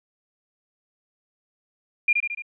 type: tone with echo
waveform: sine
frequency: 2407 Hz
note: D7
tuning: 42 cents sharp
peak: -15 dBFS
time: 2.08-2.13 s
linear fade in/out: 5 ms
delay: 73 ms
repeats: 4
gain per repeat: -4 dB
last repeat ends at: 2.422 s
effects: none